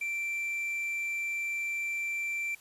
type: tone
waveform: triangle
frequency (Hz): 2347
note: D7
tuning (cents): -2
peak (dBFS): -29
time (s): 0.01-2.55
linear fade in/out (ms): 5
effects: white hiss -57 dBFS RMS until 2.6 s + resampled to 32000 Hz